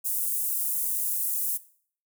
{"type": "high-pass noise", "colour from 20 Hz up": "pink", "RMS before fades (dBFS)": -28, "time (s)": [0.04, 1.58], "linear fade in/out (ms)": 20, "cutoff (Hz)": 10000, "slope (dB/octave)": 24, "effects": ["noise-tail reverb RT60 0.5 s tail -17 dB re dry"]}